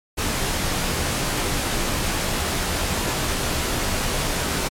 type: noise with comb filter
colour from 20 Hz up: pink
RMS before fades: -23 dBFS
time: 0.17-4.69 s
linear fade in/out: 20 ms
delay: 19 ms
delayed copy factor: -0.55
effects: low-pass 12000 Hz 12 dB/octave + MP3 96 kbps